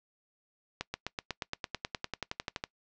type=accelerating click train; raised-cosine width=0.2 ms; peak=-16 dBFS; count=19; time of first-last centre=0.81-2.639 s; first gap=130 ms; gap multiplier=0.97; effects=noise-tail reverb RT60 0.1 s tail -22 dB re dry + low-pass 6000 Hz 12 dB/octave